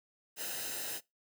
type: noise with comb filter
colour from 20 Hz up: white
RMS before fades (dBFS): -39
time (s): 0.36-1.01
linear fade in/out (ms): 50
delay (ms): 0.88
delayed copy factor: -0.7
effects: noise-tail reverb RT60 0.2 s tail -22 dB re dry